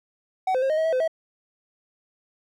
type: tone with pitch steps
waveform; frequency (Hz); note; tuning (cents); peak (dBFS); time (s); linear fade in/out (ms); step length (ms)
triangle; 752 / 514 / 535 / 621 / 638 / 648 / 512 / 647; F#5 / C5 / C5 / D#5 / D#5 / E5 / C5 / E5; +28 / -31 / +38 / -3 / +43 / -30 / -38 / -32; -18; 0.47-1.078; 5; 76
effects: none